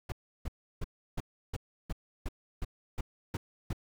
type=noise bursts; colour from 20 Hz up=brown; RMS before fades=-33 dBFS; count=11; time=0.09-3.731 s; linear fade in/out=5 ms; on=31 ms; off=330 ms; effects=none